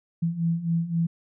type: beating tone pair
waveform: sine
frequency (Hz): 164.81 / 168.61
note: E3 / E3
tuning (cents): 0 / +39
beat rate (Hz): 3.8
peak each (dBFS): -28 / -24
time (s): 0.22-1.07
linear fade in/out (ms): 10
effects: none